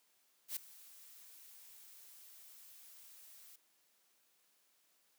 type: noise with ADSR envelope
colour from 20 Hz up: blue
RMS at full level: -38 dBFS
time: 0.48-3.56 s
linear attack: 85 ms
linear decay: 6 ms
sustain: -20 dB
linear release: 4 ms
effects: white hiss -74 dBFS RMS until 5.18 s + high-pass 200 Hz 12 dB/octave